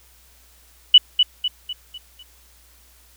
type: tone with echo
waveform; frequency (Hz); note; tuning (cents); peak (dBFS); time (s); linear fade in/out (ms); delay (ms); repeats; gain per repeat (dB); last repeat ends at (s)
sine; 2960; F#7; 0; -4; 0.94-0.98; 5; 250; 5; -7; 2.23
effects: added 60 Hz sine -54 dBFS peak until 3.16 s + white hiss -54 dBFS RMS until 3.16 s